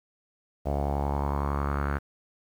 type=tone with low-pass filter sweep; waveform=sawtooth; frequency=70.9 Hz; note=C#2; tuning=40 cents sharp; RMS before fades=-28 dBFS; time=0.65-1.99 s; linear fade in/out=20 ms; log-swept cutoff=660 to 1500 Hz; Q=4.2; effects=9-bit